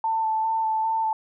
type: tone with vibrato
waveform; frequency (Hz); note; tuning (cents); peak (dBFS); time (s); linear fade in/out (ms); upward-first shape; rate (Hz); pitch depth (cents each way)
sine; 886; A5; +12; -21; 0.04-1.13; 2; square; 2.5; 14
effects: none